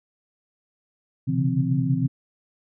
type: tone cluster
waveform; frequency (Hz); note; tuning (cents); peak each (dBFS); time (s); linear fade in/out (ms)
sine; 126.5 / 135.7 / 141.9 / 168.7 / 261.1; B2 / C#3 / C#3 / E3 / C4; +42 / -36 / +41 / +40 / -3; -26; 1.27-2.08; 20
effects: none